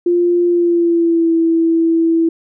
sine tone with pitch glide, 349.2 to 329.6 Hz, F4 to E4, 0 to 0 cents, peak -10 dBFS, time 0.06-2.29 s, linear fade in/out 5 ms, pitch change -100 cents, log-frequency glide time 0.47-1.33 s, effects none

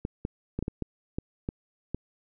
clicks, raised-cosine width 3 ms, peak -17 dBFS, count 9, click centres 0.051 / 0.251 / 0.59 / 0.626 / 0.681 / 0.823 / 1.185 / 1.489 / 1.946 s, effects none

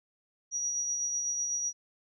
sine tone with tremolo, 5780 Hz, F#8, 41 cents flat, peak -28 dBFS, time 0.51-1.73 s, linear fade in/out 50 ms, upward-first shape sine, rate 8 Hz, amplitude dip 30%, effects none

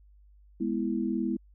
sine chord, E major, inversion first, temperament equal, 207.7 / 246.9 / 329.6 Hz, G#3 / B3 / E4, 0 / 0 / 0 cents, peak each -31 dBFS, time 0.6-1.37 s, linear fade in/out 10 ms, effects added 50 Hz sine -54 dBFS peak until 1.54 s

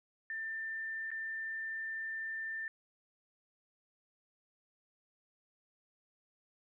sine tone with dropouts, 1788 Hz, A6, 27 cents sharp, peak -37 dBFS, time 0.3-2.68 s, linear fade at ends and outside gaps 1 ms, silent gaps 1.105-1.115 s, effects none

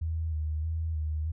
sine tone with vibrato, 79 Hz, D#2, 27 cents sharp, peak -28 dBFS, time 0.01-1.32 s, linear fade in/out 10 ms, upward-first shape square, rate 1.6 Hz, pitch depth 39 cents each way, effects none

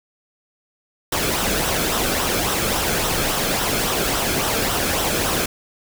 pink noise with flanger, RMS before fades -21 dBFS, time 1.12-5.46 s, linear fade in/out 5 ms, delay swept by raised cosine 0.43 to 1.08 ms, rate 3.6 Hz, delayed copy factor -0.5, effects none

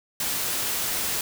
white noise, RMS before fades -27 dBFS, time 0.2-1.21 s, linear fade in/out 2 ms, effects none

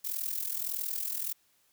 violet noise with amplitude modulation, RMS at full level -31 dBFS, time 0.04-1.33 s, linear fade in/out 10 ms, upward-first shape sine, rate 41.6 Hz, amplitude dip 75%, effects white hiss -69 dBFS RMS until 1.72 s

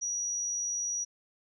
sine tone, 5800 Hz, F#8, 35 cents flat, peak -30 dBFS, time 0.01-1.05 s, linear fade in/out 20 ms, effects none

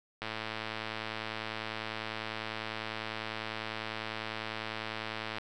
click train, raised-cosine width 0.3 ms, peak -20 dBFS, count 569, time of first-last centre 0.22-5.384 s, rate 110 Hz, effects none

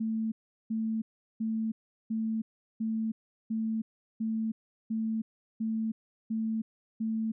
sine tone bursts, 221.9 Hz, A3, 15 cents sharp, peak -28 dBFS, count 11, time 0-7.32 s, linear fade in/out 10 ms, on 320 ms, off 380 ms, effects none

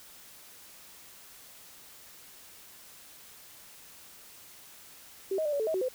sine tone with pitch steps, 385.9 / 629 / 593 / 568 / 439.2 / 637 / 375.2 / 511 Hz, G4 / D#5 / D5 / C#5 / A4 / D#5 / F#4 / C5, -27 / +19 / +17 / +42 / -3 / +41 / +24 / -41 cents, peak -27 dBFS, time 5.31-5.886 s, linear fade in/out 5 ms, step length 72 ms, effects white hiss -52 dBFS RMS until 5.94 s

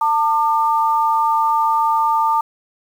sine tone pair together, 898.2 / 1199 Hz, A5 / D6, +35 / +36 cents, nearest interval perfect fourth, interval 501 cents, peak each -15 / -18 dBFS, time 0.01-2.41 s, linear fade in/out 5 ms, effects 7-bit

